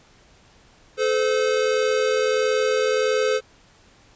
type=tone pair together; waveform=square; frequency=432.5 / 514 Hz; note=A4 / C5; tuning=-30 / -31 cents; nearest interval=minor third; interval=299 cents; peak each=-22 dBFS; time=0.97-3.41 s; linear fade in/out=50 ms; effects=pink hiss -54 dBFS RMS until 4.15 s + resampled to 16000 Hz